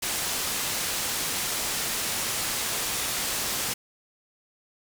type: low-pass noise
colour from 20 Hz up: white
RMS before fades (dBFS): -29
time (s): 0.02-3.74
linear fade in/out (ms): 10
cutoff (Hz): 11000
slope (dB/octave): 12
effects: none